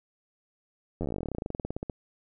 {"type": "slowing click train", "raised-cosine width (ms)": 2, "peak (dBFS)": -19, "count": 29, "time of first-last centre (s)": [1.01, 1.898], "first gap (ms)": 11, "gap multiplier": 1.07, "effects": []}